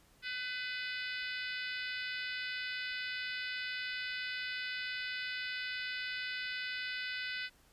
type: harmonic tone with a mistuned harmonic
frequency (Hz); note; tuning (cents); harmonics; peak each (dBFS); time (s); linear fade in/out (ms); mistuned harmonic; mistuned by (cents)
503; B4; +32; 3 / 4 / 5 / 6 / 7 / 8 / 9 / 10; -41 / -43 / -45 / -47 / -48 / -49 / -50 / -51; 0.22-7.5; 50; 6; -20
effects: pink hiss -66 dBFS RMS until 7.72 s + resampled to 32000 Hz